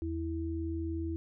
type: tone pair together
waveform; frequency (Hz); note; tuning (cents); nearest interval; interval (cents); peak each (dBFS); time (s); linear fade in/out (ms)
sine; 81.53 / 328.4; E2 / E4; -19 / -6; 2 octaves; 2413; -35 / -35; 0.02-1.16; 0
effects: none